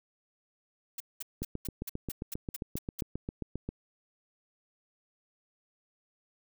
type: noise bursts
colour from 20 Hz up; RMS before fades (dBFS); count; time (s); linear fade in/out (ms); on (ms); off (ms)
blue; -38; 10; 0.98-3.01; 5; 23; 200
type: click train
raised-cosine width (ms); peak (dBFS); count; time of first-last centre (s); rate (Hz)
3; -22; 18; 1.42-3.69; 7.49
effects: none